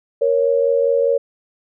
sine tone pair together, 469.5 / 554.4 Hz, A#4 / C#5, +12 / 0 cents, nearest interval minor third, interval 288 cents, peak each -16 dBFS, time 0.21-1.18 s, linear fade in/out 10 ms, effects none

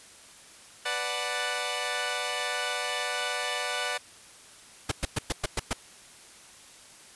10% pulse chord, B minor seventh, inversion none, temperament equal, 493.9 / 587.3 / 740 / 880 Hz, B4 / D5 / F#5 / A5, 0 / 0 / 0 / 0 cents, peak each -27 / -25 / -25 / -31 dBFS, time 0.85-3.98 s, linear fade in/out 10 ms
pink noise bursts, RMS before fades -27 dBFS, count 7, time 4.89-5.732 s, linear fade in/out 5 ms, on 26 ms, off 110 ms
effects white hiss -51 dBFS RMS until 7.15 s + resampled to 24000 Hz

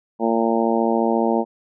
harmonic tone, 114.4 Hz, A#2, 32 cents flat, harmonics 2 / 3 / 4 / 5 / 6 / 7 / 8, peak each -21 / -23 / -24 / -25 / -26 / -26 / -27 dBFS, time 0.19-1.45 s, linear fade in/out 50 ms, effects none

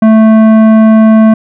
triangle tone with tanh clipping, 220 Hz, A3, in tune, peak -3 dBFS, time 0.02-1.34 s, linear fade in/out 5 ms, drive 17 dB, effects none

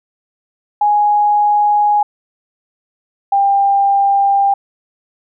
sine tone pair in turn, 830.6 / 795.7 Hz, G#5 / G5, 0 / +26 cents, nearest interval minor second, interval 74 cents, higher first, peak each -9 dBFS, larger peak neither, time 0.81-2.03 / 3.32-4.54 s, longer neither, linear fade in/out 5 ms, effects none

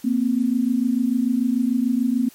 sine tone pair together, 233.1 / 259.9 Hz, A#3 / C4, 0 / -11 cents, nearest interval major second, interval 189 cents, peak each -20 dBFS, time 0.04-2.29 s, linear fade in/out 10 ms, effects white hiss -49 dBFS RMS until 2.34 s + MP3 64 kbps

